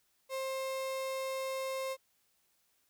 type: tone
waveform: 35% pulse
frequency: 530 Hz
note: C5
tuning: 22 cents sharp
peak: -33 dBFS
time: 0.29-1.97 s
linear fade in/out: 50 ms
effects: white hiss -74 dBFS RMS until 2.89 s